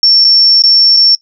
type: tone with dropouts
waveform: sine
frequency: 5440 Hz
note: F8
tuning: 46 cents flat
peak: -3 dBFS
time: 0.03-1.15 s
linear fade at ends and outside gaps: 1 ms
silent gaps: 0.243-0.247 / 0.621-0.637 / 0.966-0.97 s
effects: noise-tail reverb RT60 0.1 s tail -19 dB re dry